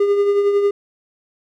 triangle tone with tremolo, 404.6 Hz, G#4, 45 cents flat, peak -9 dBFS, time 0-0.71 s, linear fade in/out 5 ms, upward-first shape triangle, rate 11 Hz, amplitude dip 50%, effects none

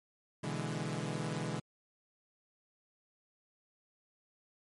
sawtooth chord, E dominant seventh, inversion second, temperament equal, 123.47 / 146.83 / 164.81 / 207.7 Hz, B2 / D3 / E3 / G#3, 0 / 0 / 0 / 0 cents, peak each -38 / -36 / -36 / -38 dBFS, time 0.43-1.6 s, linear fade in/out 10 ms, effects MP3 48 kbps

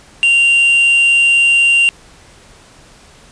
triangle tone with quantisation, 2772 Hz, F7, 14 cents flat, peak -6 dBFS, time 0.23-1.89 s, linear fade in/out 0 ms, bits 4, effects pink hiss -43 dBFS RMS until 3.31 s + resampled to 22050 Hz

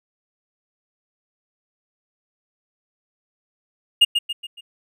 triangle tone with echo, 2841 Hz, F7, 29 cents sharp, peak -7 dBFS, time 4.01-4.05 s, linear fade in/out 10 ms, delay 140 ms, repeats 4, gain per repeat -7 dB, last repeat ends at 4.61 s, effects none

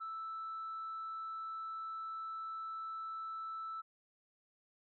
sine tone, 1318.5 Hz, E6, in tune, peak -39 dBFS, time 0-3.82 s, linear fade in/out 20 ms, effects tanh soft clip ceiling -37 dBFS

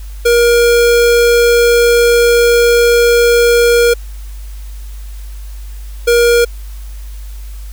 square tone pair in turn, 473.7 / 473.7 Hz, A#4 / A#4, +28 / +28 cents, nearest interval unison, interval 0 cents, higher neither, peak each -7 dBFS, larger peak neither, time 0.25-3.94 / 6.07-6.45 s, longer first, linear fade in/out 10 ms, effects added 50 Hz sine -24 dBFS peak until 7.72 s + white hiss -42 dBFS RMS until 7.72 s

